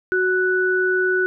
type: tone pair together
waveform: sine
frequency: 370.5 / 1482 Hz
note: F#4 / F#6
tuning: +2 / +2 cents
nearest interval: 2 octaves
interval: 2400 cents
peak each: -19 dBFS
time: 0.12-1.26 s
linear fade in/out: 0 ms
effects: none